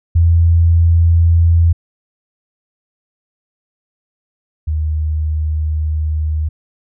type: tone pair in turn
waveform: sine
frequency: 83.9 / 77.35 Hz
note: E2 / D#2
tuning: +31 / -10 cents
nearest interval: minor second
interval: 141 cents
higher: first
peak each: -7 / -14 dBFS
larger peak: first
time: 0.15-1.73 / 4.67-6.49 s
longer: second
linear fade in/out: 10 ms
effects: none

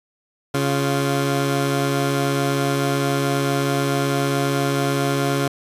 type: tone pair together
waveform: 15% pulse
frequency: 139 / 349.8 Hz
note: C#3 / F4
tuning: +5 / +3 cents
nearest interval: octave + major third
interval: 1598 cents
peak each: -13 / -19 dBFS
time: 0.54-5.48 s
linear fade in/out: 5 ms
effects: resampled to 32000 Hz

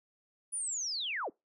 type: linear sweep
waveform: sine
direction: down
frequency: 9910 to 207.2 Hz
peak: -33 dBFS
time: 0.52-1.3 s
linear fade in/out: 20 ms
effects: noise-tail reverb RT60 0.2 s tail -24 dB re dry

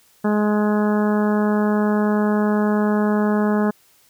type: harmonic tone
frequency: 209.9 Hz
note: G#3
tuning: 19 cents sharp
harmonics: 1 / 2 / 3 / 4 / 5 / 6 / 7 / 8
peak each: -17 / -23 / -27 / -29 / -31 / -33 / -34 / -35 dBFS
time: 0.24-3.71 s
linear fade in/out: 10 ms
effects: white hiss -56 dBFS RMS until 4.09 s

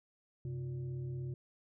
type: tone with frequency modulation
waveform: sine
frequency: 130.81 Hz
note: C3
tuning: in tune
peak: -37 dBFS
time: 0.45-1.34 s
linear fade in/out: 2 ms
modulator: 225 Hz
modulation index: 0.53
effects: none

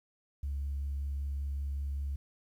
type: tone with vibrato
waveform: sine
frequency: 70.1 Hz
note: C#2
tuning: 20 cents sharp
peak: -31 dBFS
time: 0.43-2.16 s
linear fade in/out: 5 ms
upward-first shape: sine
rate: 5.2 Hz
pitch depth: 10 cents each way
effects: tanh soft clip ceiling -29 dBFS + 11-bit

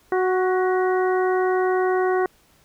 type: harmonic tone with a mistuned harmonic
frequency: 370 Hz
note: F#4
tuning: in tune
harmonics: 1 / 2 / 3 / 4 / 5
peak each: -19 / -25 / -29 / -31 / -33 dBFS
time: 0.12-2.26 s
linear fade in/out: 2 ms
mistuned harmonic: 5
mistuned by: +39 cents
effects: pink hiss -58 dBFS RMS until 2.64 s

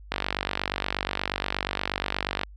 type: click train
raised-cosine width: 0.3 ms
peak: -9 dBFS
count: 113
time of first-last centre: 0.12-2.434 s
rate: 48.4 Hz
effects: added 50 Hz sine -43 dBFS peak until 2.56 s

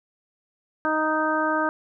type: harmonic tone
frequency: 311.1 Hz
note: D#4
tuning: in tune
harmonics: 1 / 2 / 3 / 4 / 5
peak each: -27 / -27 / -27 / -27 / -27 dBFS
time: 0.85-1.69 s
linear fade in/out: 0 ms
effects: none

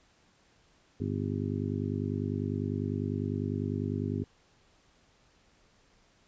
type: harmonic tone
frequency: 50 Hz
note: G1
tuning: 35 cents sharp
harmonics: 2 / 3 / 4 / 5 / 6 / 7 / 8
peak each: -34 / -37 / -39 / -35 / -41 / -41 / -40 dBFS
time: 1-4.24 s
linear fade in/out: 5 ms
effects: pink hiss -65 dBFS RMS until 6.27 s + resampled to 16000 Hz

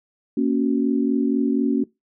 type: chord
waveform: sine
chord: F# major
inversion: first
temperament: equal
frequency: 233.1 / 277.2 / 370 Hz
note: A#3 / C#4 / F#4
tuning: 0 / 0 / 0 cents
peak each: -21 / -20 / -26 dBFS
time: 0.37-1.84 s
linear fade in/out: 5 ms
effects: noise-tail reverb RT60 0.2 s tail -22 dB re dry

